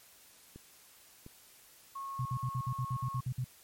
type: clicks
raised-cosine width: 3 ms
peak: -35 dBFS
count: 2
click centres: 0.56 / 1.264 s
type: tone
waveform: sine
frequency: 1093 Hz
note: C#6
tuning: 25 cents flat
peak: -38 dBFS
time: 1.95-3.21 s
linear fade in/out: 10 ms
type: tone bursts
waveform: sine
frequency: 126.8 Hz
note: B2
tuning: 46 cents sharp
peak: -31 dBFS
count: 11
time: 2.19-3.444 s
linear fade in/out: 5 ms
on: 64 ms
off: 55 ms
effects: white hiss -59 dBFS RMS until 3.63 s + MP3 64 kbps